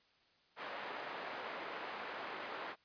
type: band-pass noise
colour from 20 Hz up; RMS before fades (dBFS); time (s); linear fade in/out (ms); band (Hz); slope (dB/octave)
pink; -45; 0.56-2.76; 50; 540 to 2200; 12
effects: white hiss -71 dBFS RMS until 2.84 s + resampled to 11025 Hz